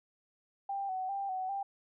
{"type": "tone with vibrato", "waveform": "sine", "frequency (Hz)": 770, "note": "G5", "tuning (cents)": -31, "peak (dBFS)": -33, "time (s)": [0.69, 1.63], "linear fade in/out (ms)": 5, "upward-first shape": "square", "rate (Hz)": 2.5, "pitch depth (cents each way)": 47, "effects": []}